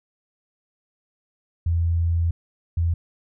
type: tone bursts at uneven times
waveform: sine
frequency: 84.2 Hz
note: E2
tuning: 37 cents sharp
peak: -18 dBFS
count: 2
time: 1.66-2.31 / 2.77-2.94 s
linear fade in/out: 5 ms
effects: none